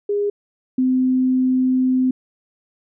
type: tone pair in turn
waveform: sine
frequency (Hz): 408.9 / 257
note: G#4 / C4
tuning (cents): -27 / -31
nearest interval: minor sixth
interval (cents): 804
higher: first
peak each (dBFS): -17 / -14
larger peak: second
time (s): 0.09-0.3 / 0.78-2.11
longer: second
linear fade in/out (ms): 5
effects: none